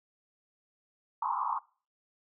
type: band-pass noise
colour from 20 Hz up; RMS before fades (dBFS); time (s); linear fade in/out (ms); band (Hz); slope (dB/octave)
white; -32; 1.22-1.59; 5; 830 to 1200; 96
effects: noise-tail reverb RT60 0.4 s tail -23 dB re dry